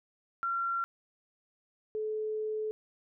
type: tone pair in turn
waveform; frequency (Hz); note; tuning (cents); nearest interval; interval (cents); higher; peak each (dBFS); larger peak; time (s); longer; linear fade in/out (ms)
sine; 1370 / 431.5; F6 / A4; -34 / -34; octave + minor sixth; 2000; first; -29 / -31; first; 0.43-0.84 / 1.95-2.71; second; 0
effects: none